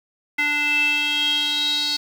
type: tone with band-pass filter sweep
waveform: square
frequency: 293.7 Hz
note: D4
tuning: in tune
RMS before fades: -21 dBFS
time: 0.38-1.97 s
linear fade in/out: 10 ms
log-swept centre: 2200 to 4300 Hz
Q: 8
effects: 7-bit